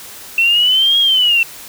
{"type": "linear two-way sweep", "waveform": "sine", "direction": "up then down", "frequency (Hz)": [2679, 3299, 2679], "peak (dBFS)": -9, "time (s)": [0.38, 1.43], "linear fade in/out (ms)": 2, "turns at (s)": 0.99, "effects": ["white hiss -34 dBFS RMS until 1.68 s"]}